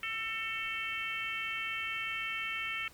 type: harmonic tone with a mistuned harmonic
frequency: 444.5 Hz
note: A4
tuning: 18 cents sharp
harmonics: 3 / 4 / 5 / 6 / 7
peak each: -42 / -43 / -38 / -39 / -43 dBFS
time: 0.03-2.88 s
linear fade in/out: 2 ms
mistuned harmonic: 4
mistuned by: +26 cents
effects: pink hiss -58 dBFS RMS until 2.93 s